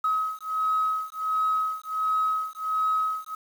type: beating tone pair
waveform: sine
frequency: 1274 / 1275.4 Hz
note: D#6 / D#6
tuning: +41 / +42 cents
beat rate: 1.4 Hz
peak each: -26 dBFS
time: 0.04-3.35 s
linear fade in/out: 5 ms
effects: tanh soft clip ceiling -16 dBFS + 8-bit